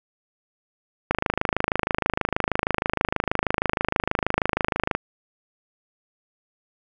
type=click train; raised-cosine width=0.5 ms; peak=-5 dBFS; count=102; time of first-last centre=1.11-4.95 s; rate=26.3 Hz; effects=none